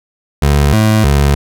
25% pulse tone with pitch steps, 71.9 / 108.7 / 70.8 Hz, D2 / A2 / C#2, -36 / -21 / +37 cents, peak -4 dBFS, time 0.42-1.35 s, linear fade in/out 5 ms, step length 310 ms, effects none

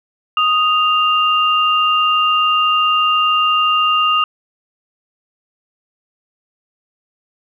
sine tone pair together, 1243.5 / 2794 Hz, D#6 / F7, -1 / 0 cents, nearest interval octave + major second, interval 1401 cents, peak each -13 / -16 dBFS, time 0.37-4.24 s, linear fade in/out 2 ms, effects none

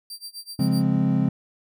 sawtooth tone with tremolo, 4700 Hz, D8, 1 cent sharp, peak -30 dBFS, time 0.1-0.83 s, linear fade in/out 2 ms, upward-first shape sine, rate 7.9 Hz, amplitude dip 95%
triangle chord, Db major seventh, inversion none, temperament equal, 138.59 / 174.61 / 207.7 / 261.6 Hz, Db3 / F3 / Ab3 / C4, 0 / 0 / 0 / 0 cents, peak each -22 dBFS, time 0.59-1.29 s, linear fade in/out 5 ms
effects none

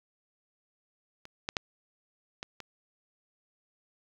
clicks, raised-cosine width 0.2 ms, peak -28 / -14 / -11 / -20 / -24 dBFS, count 5, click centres 1.254 / 1.489 / 1.568 / 2.429 / 2.603 s, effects low-pass 7000 Hz 12 dB/octave + 8-bit

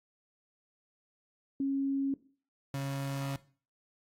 sine / 35% pulse tone pair in turn, 274 / 137.87 Hz, C#4 / C#3, -20 / -9 cents, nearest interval octave, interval 1189 cents, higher first, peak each -28 / -31 dBFS, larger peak first, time 1.6-2.14 / 2.74-3.36 s, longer second, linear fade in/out 2 ms, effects noise-tail reverb RT60 0.4 s tail -17 dB re dry + AAC 48 kbps

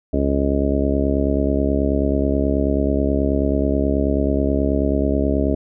harmonic tone, 69.3 Hz, C#2, in tune, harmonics 1 / 2 / 3 / 4 / 5 / 6 / 7 / 8 / 9, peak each -21 / -30 / -25 / -21 / -27 / -25 / -32 / -31 / -25 dBFS, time 0.13-5.55 s, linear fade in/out 5 ms, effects none

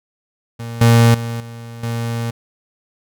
35% pulse tone with level steps, 116.54 Hz, A#2, in tune, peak -24 / -6 / -20 / -29 / -18 dBFS, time 0.59-2.31 s, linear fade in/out 10 ms, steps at 0.81 / 1.14 / 1.4 / 1.83 s, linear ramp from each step 5 ms, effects none

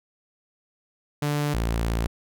sawtooth tone pair in turn, 146.83 / 56.81 Hz, D3 / A#1, 0 / -44 cents, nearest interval octave + major third, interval 1644 cents, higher first, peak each -19 dBFS, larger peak neither, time 1.22-1.54 / 1.54-2.07 s, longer second, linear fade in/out 5 ms, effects none

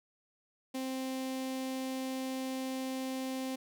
sawtooth tone with notch filter, 261.9 Hz, C4, 2 cents sharp, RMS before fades -37 dBFS, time 0.74-3.56 s, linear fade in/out 10 ms, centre 1400 Hz, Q 1.4, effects none

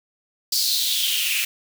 white noise with high-pass filter sweep, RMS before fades -22 dBFS, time 0.52-1.45 s, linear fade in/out 5 ms, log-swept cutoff 4800 to 2400 Hz, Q 5.7, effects none

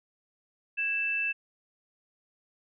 sine tone pair together, 1650 / 2648 Hz, G#6 / E7, -12 / +7 cents, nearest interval minor sixth, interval 819 cents, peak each -36 / -27 dBFS, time 0.77-1.33 s, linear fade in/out 20 ms, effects none

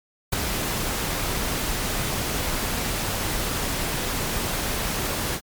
pink noise with ADSR envelope, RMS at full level -21 dBFS, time 0.32-5.41 s, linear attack 12 ms, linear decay 10 ms, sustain -5 dB, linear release 70 ms, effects MP3 96 kbps

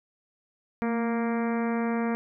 harmonic tone with a mistuned harmonic, 233.1 Hz, A#3, in tune, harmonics 1 / 2 / 3 / 4 / 5 / 6 / 7 / 8 / 9 / 10, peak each -26 / -32 / -36 / -38 / -40 / -42 / -43 / -44 / -45 / -46 dBFS, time 0.82-2.15 s, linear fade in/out 0 ms, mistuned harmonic 1, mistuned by -33 cents, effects none

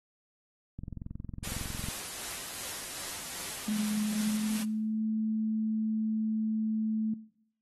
click train, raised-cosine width 5 ms, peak -27 dBFS, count 25, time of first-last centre 0.79-1.886 s, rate 21.9 Hz
white noise with tremolo, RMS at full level -38 dBFS, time 1.43-4.64 s, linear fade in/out 10 ms, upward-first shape sine, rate 2.6 Hz, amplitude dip 25%
sine tone with pitch glide, 211.7 to 218.5 Hz, G#3 to A3, +33 to -12 cents, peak -28 dBFS, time 3.68-7.14 s, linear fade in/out 5 ms, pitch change +55 cents, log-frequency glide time 3.99-5.01 s
effects noise-tail reverb RT60 0.7 s tail -19 dB re dry + AAC 32 kbps

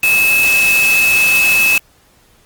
sine tone in noise, 2597 Hz, E7, 26 cents flat, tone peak -9 dBFS, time 0.03-1.78 s, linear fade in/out 2 ms, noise white, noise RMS -19 dBFS, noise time 0.03-1.78 s, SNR +7 dB, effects pink hiss -51 dBFS RMS until 2.45 s + Opus 32 kbps

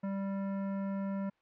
sine tone with hard clipping, 196 Hz, G3, in tune, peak -35 dBFS, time 0.03-1.3 s, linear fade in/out 10 ms, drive 15 dB, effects white hiss -72 dBFS RMS until 1.41 s + low-pass 2000 Hz 12 dB/octave

